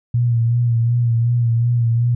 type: tone with vibrato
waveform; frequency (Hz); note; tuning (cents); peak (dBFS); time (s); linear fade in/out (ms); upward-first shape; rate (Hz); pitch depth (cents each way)
sine; 118.1; A#2; +23; -13; 0.14-2.15; 5; sine; 2.7; 41
effects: none